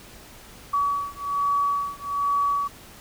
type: beating tone pair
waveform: sine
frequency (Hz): 1136 / 1137.2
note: C#6 / C#6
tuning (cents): +42 / +44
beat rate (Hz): 1.2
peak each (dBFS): -25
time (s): 0.73-2.68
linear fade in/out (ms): 10
effects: pink hiss -46 dBFS RMS until 3 s